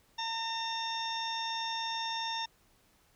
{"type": "harmonic tone", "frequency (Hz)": 909, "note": "A#5", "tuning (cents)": -44, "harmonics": [1, 2, 3, 4, 6, 7], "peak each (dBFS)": [-36, -43, -45, -38, -41, -52], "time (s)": [0.18, 2.46], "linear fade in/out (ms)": 10, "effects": ["pink hiss -67 dBFS RMS until 3.15 s"]}